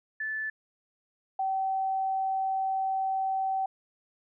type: tone pair in turn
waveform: sine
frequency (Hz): 1746 / 767.9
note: A6 / G5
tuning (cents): -14 / -36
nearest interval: octave + major second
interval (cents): 1422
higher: first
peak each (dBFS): -30 / -26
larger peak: second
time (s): 0.2-0.5 / 1.39-3.66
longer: second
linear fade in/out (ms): 5
effects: none